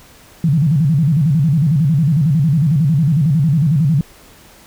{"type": "tone with vibrato", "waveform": "sine", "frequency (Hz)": 150.6, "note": "D3", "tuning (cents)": 44, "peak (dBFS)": -10, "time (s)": [0.44, 4.01], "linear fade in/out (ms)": 2, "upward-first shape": "square", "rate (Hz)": 11, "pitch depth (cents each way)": 170, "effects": ["pink hiss -44 dBFS RMS until 4.66 s"]}